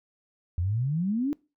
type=exponential sweep; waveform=sine; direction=up; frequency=82.41 to 303.2 Hz; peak=-24 dBFS; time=0.58-1.33 s; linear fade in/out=0 ms; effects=noise-tail reverb RT60 0.3 s tail -24 dB re dry